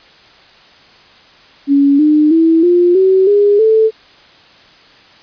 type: tone with pitch steps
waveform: sine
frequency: 280.8 / 302.7 / 326.3 / 351.7 / 379.2 / 408.7 / 440.6 Hz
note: C#4 / D#4 / E4 / F4 / F#4 / G#4 / A4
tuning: +22 / -48 / -18 / +12 / +43 / -28 / +2 cents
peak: -6 dBFS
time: 1.67-3.91 s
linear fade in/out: 50 ms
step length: 320 ms
effects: white hiss -43 dBFS RMS until 5.22 s + resampled to 11025 Hz